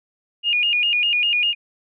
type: tone with vibrato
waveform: sine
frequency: 2637 Hz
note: E7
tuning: in tune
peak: -16 dBFS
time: 0.43-1.55 s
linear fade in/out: 50 ms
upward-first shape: square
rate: 5 Hz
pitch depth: 130 cents each way
effects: none